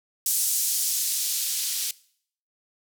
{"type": "noise with band-pass filter sweep", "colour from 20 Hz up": "violet", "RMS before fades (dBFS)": -26, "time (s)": [0.26, 1.91], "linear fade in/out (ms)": 2, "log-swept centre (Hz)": [7200, 3700], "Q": 0.92, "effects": ["noise-tail reverb RT60 0.6 s tail -21 dB re dry"]}